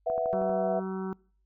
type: chord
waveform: sine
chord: B suspended fourth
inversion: none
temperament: equal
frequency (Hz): 493.9 / 659.3 / 740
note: B4 / E5 / F#5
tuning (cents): 0 / 0 / 0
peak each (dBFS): -32 / -27 / -33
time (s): 0.06-0.8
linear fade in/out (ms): 10
type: click train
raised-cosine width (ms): 1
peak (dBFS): -27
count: 6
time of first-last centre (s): 0.1-0.497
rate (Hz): 12.6
type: harmonic tone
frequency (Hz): 189.5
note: F#3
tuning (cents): +42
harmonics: 1 / 2 / 4 / 5 / 6 / 7 / 8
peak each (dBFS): -33 / -35 / -47 / -44 / -49 / -46 / -52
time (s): 0.33-1.13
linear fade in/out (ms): 0
effects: noise-tail reverb RT60 0.5 s tail -26 dB re dry + added 50 Hz sine -67 dBFS peak until 1.45 s